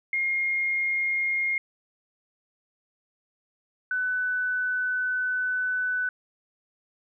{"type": "tone pair in turn", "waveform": "sine", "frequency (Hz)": [2135, 1500.1], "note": ["C7", "F#6"], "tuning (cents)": [34, 23], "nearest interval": "tritone", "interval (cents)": 611, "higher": "first", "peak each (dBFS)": [-23, -24], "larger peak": "first", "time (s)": [[0.13, 1.58], [3.91, 6.09]], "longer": "second", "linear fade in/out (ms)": 2, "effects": []}